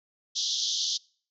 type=band-pass noise; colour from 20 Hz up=pink; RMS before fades=-29 dBFS; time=0.35-0.98 s; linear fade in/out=20 ms; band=3200 to 6400 Hz; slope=96 dB/octave; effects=noise-tail reverb RT60 0.5 s tail -26 dB re dry